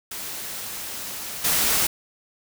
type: noise with level steps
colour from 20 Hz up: white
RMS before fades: -33 / -21 dBFS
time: 0.11-1.87 s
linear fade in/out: 5 ms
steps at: 1.44 s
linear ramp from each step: 10 ms
effects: none